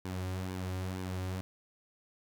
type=tone with flanger; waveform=sawtooth; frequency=92.8 Hz; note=F#2; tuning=6 cents sharp; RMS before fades=-37 dBFS; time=0.05-1.41 s; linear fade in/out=0 ms; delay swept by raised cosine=1.5 to 4.7 ms; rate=2.1 Hz; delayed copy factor=-0.55; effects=none

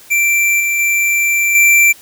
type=tone with level steps; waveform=square; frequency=2349 Hz; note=D7; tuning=in tune; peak=-11 / -14 / -12 / -7 dBFS; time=0.1-1.93 s; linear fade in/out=20 ms; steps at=0.6 / 0.79 / 1.55 s; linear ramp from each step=2 ms; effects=white hiss -41 dBFS RMS until 2.01 s

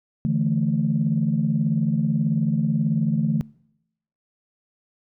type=chord; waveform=sine; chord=D suspended second; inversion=none; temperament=just; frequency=146.83 / 165.19 / 220.2 Hz; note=D3 / E3 / A3; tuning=0 / +4 / +2 cents; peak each=-23 dBFS; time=0.25-3.41 s; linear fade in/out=0 ms; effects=noise-tail reverb RT60 0.8 s tail -24 dB re dry + tanh soft clip ceiling -10 dBFS

